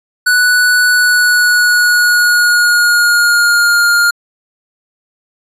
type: tone with pitch glide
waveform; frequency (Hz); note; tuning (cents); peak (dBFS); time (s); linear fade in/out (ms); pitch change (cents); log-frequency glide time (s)
square; 1480 to 1411.5; F#6 to F6; 0 to +18; -8; 0.26-4.11; 10; -82; 0.89-3.85
effects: resampled to 32000 Hz